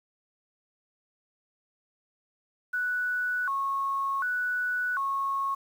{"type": "tone with vibrato", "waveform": "sine", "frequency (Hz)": 1274, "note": "D#6", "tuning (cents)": 41, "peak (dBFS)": -26, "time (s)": [2.73, 5.55], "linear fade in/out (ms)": 10, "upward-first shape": "square", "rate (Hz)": 0.67, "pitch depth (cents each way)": 260, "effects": ["9-bit"]}